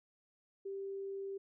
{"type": "tone", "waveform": "sine", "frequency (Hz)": 392, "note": "G4", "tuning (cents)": 0, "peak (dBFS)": -39, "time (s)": [0.65, 1.38], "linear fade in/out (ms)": 10, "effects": []}